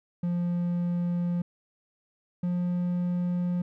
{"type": "tone pair in turn", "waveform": "triangle", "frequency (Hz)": [174.61, 177.15], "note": ["F3", "F3"], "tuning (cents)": [0, 25], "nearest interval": "unison", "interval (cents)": 25, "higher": "second", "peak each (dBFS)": -23, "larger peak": "neither", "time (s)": [[0.23, 1.42], [2.43, 3.62]], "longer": "neither", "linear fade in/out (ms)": 5, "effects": []}